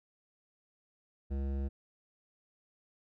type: tone with hard clipping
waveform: sine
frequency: 68.4 Hz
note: C#2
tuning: 23 cents flat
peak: -34 dBFS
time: 1.3-1.69 s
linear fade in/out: 20 ms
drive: 14 dB
effects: none